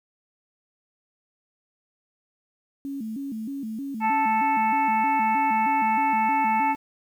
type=tone with vibrato; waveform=sine; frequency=246.9 Hz; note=B3; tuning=in tune; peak=-29 dBFS; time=2.85-6.75 s; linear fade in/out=0 ms; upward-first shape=square; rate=3.2 Hz; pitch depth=200 cents each way
type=harmonic tone; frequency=440 Hz; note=A4; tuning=in tune; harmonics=2 / 3 / 4 / 5 / 6; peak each=-20 / -35 / -38 / -31 / -36 dBFS; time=4-6.76 s; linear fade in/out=50 ms
effects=9-bit